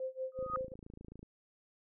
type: tone with tremolo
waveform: sine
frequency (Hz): 521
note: C5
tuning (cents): -7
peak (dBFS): -34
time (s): 0-0.74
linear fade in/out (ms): 2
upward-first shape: sine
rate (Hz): 5.4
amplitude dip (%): 95
type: tone with exponential growth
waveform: sine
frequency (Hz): 1247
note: D#6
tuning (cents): +3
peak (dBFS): -29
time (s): 0.32-0.56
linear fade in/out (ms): 1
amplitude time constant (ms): 51
type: click train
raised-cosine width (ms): 3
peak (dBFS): -37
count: 24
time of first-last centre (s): 0.39-1.229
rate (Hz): 27.4
effects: none